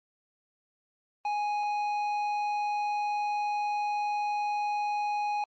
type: tone with tanh clipping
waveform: sine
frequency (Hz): 830.6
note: G#5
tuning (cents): 0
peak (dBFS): -29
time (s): 1.25-5.44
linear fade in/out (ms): 2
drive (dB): 9
effects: Opus 24 kbps